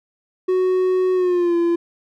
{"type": "tone with pitch glide", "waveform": "triangle", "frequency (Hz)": [370, 341.3], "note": ["F#4", "F4"], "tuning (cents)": [0, -40], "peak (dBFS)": -13, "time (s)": [0.48, 1.76], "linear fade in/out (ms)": 10, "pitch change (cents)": -140, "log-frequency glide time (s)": [1.14, 1.56], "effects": []}